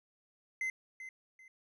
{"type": "tone with echo", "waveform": "triangle", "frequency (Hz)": 2061, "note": "C7", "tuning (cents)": -27, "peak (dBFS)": -31, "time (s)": [0.61, 0.7], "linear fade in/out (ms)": 2, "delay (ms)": 390, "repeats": 2, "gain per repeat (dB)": -11, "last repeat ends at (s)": 1.48, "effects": ["resampled to 32000 Hz"]}